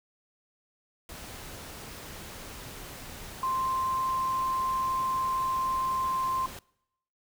sine tone in noise, 1046.5 Hz, C6, in tune, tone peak -26 dBFS, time 3.43-6.46 s, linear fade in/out 2 ms, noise pink, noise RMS -43 dBFS, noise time 1.09-6.59 s, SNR +14 dB, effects noise-tail reverb RT60 0.8 s tail -24 dB re dry

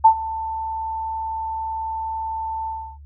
sine tone with ADSR envelope, 889 Hz, A5, 18 cents sharp, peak -5 dBFS, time 0.04-2.98 s, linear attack 14 ms, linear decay 82 ms, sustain -19 dB, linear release 310 ms, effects noise-tail reverb RT60 0.1 s tail -17 dB re dry + added 72 Hz sine -39 dBFS peak until 3.05 s

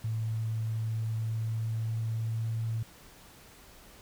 sine tone with pitch glide, 111.4 to 112.82 Hz, A2 to A2, +22 to +44 cents, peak -29 dBFS, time 0.04-2.83 s, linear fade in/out 5 ms, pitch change +22 cents, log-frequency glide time 1.11-2.63 s, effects pink hiss -54 dBFS RMS until 4.01 s

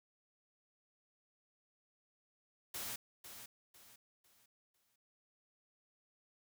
white noise with echo, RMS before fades -43 dBFS, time 2.74-2.96 s, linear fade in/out 5 ms, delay 500 ms, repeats 4, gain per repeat -9 dB, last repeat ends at 4.96 s, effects none

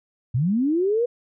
sine linear sweep, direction up, 110 to 493.9 Hz, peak -18 dBFS, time 0.34-1.06 s, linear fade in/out 10 ms, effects none

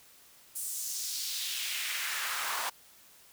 pink noise with high-pass filter sweep, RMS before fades -35 dBFS, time 0.55-2.7 s, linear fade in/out 10 ms, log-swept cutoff 9300 to 900 Hz, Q 1.8, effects white hiss -58 dBFS RMS until 3.32 s

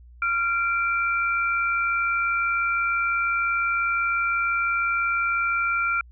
sine tone pair together, 1383.2 / 2349 Hz, F6 / D7, -17 / 0 cents, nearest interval major sixth, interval 917 cents, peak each -22 / -26 dBFS, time 0.22-6.01 s, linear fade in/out 2 ms, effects added 60 Hz sine -45 dBFS peak until 6.11 s

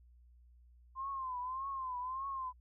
sine tone with vibrato, 1042 Hz, C6, 7 cents flat, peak -37 dBFS, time 0.95-2.53 s, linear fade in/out 50 ms, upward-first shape triangle, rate 1.7 Hz, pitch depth 110 cents each way, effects added 60 Hz sine -59 dBFS peak until 2.6 s

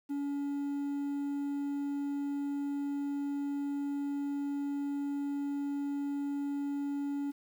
triangle tone with quantisation, 283.6 Hz, C#4, 40 cents sharp, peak -30 dBFS, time 0.09-7.32 s, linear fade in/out 20 ms, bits 10, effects none

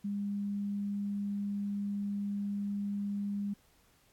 sine tone, 202.3 Hz, G#3, 45 cents flat, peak -32 dBFS, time 0.04-3.54 s, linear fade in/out 10 ms, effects pink hiss -67 dBFS RMS until 4.12 s + AAC 64 kbps

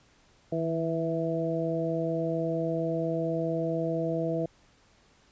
harmonic tone with a mistuned harmonic, 164.4 Hz, E3, 4 cents flat, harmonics 1 / 2 / 3 / 4, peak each -32 / -32 / -32 / -32 dBFS, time 0.52-4.46 s, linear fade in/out 5 ms, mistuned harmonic 1, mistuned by -29 cents, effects pink hiss -62 dBFS RMS until 5.31 s + resampled to 16000 Hz

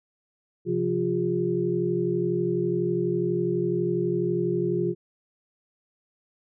sine tone cluster, 132.5 / 174.5 / 353.6 / 405.7 Hz, C3 / F3 / F4 / G#4, +22 / -1 / +22 / -41 cents, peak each -32 / -29 / -25 / -29 dBFS, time 0.65-4.95 s, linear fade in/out 50 ms, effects none

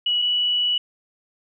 sine tone pair in turn, 2929 / 2945 Hz, F#7 / F#7, -18 / -9 cents, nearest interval unison, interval 9 cents, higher second, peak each -18 dBFS, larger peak neither, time 0.06-0.22 / 0.22-0.78 s, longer second, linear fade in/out 5 ms, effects none

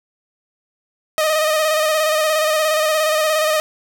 sawtooth tone with vibrato, 621 Hz, D#5, 3 cents flat, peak -11 dBFS, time 1.18-3.6 s, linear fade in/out 0 ms, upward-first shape square, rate 17 Hz, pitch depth 32 cents each way, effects none

